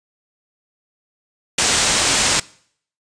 white low-pass noise, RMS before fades -17 dBFS, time 1.58-2.4 s, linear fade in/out 5 ms, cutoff 8800 Hz, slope 48 dB/octave, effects noise-tail reverb RT60 0.6 s tail -22 dB re dry + resampled to 22050 Hz

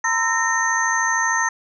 sine tone cluster, 919 / 1012 / 1323 / 1838 / 6260 Hz, A#5 / B5 / E6 / A#6 / G8, -25 / +42 / +6 / -25 / -3 cents, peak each -24 / -26 / -27 / -20 / -26 dBFS, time 0.04-1.49 s, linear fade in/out 5 ms, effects none

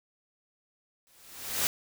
white noise with exponential growth, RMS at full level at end -25 dBFS, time 1.07-1.67 s, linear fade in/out 0 ms, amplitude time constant 130 ms, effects none

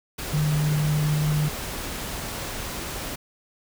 sine tone in noise, 150.6 Hz, D3, 44 cents sharp, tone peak -20 dBFS, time 0.33-1.49 s, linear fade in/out 10 ms, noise pink, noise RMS -32 dBFS, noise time 0.18-3.16 s, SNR +9 dB, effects none

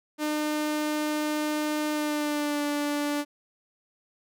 sawtooth tone with pitch glide, 302.4 to 291.8 Hz, D#4 to D4, -49 to -11 cents, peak -22 dBFS, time 0.18-3.25 s, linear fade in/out 50 ms, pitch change -62 cents, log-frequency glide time 1.9-2.63 s, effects none

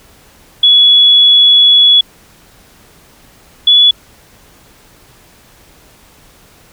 sine tone pair in turn, 3388 / 3416 Hz, G#7 / G#7, +34 / +48 cents, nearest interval unison, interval 14 cents, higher second, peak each -3 dBFS, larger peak neither, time 0.63-2.01 / 3.67-3.91 s, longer first, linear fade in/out 5 ms, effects pink hiss -44 dBFS RMS until 6.72 s

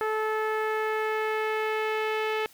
sawtooth tone with low-pass filter sweep, 434.3 Hz, A4, 23 cents flat, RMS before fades -28 dBFS, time 0.01-2.46 s, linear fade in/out 0 ms, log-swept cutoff 1600 to 2700 Hz, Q 1.9, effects white hiss -55 dBFS RMS until 2.53 s

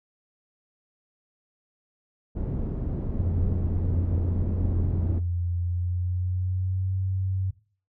pink low-pass noise, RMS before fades -29 dBFS, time 2.35-5.2 s, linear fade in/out 20 ms, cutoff 270 Hz, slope 12 dB/octave
sine tone with pitch glide, 87.3 to 94.65 Hz, F2 to F#2, 0 to +40 cents, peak -24 dBFS, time 3.18-7.51 s, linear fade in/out 10 ms, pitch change +140 cents, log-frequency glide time 5.59-6.95 s
effects noise-tail reverb RT60 0.4 s tail -17 dB re dry

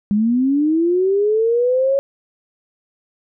sine linear sweep, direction up, 200 to 556 Hz, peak -13 dBFS, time 0.11-1.99 s, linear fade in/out 0 ms, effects none

